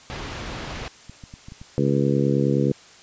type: low-pass noise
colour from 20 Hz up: pink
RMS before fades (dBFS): -33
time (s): 0.1-0.88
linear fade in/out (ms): 0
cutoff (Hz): 4500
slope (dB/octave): 12
type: clicks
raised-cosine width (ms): 5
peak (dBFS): -27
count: 8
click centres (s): 0.767 / 0.812 / 1.096 / 1.238 / 1.339 / 1.485 / 1.521 / 1.615
type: harmonic tone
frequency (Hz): 69.7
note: C#2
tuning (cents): +10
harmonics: 2 / 3 / 4 / 5 / 6 / 7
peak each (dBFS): -22 / -24 / -25 / -26 / -27 / -27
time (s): 1.78-2.72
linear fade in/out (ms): 0
effects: white hiss -48 dBFS RMS until 3.02 s + resampled to 16000 Hz